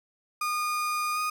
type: tone with pitch glide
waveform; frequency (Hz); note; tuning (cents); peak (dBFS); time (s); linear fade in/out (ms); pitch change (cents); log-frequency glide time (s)
35% pulse; 1222 to 1236.9; D#6 to D#6; -32 to -11; -25; 0.41-1.3; 5; +21; 1.13-1.19
effects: none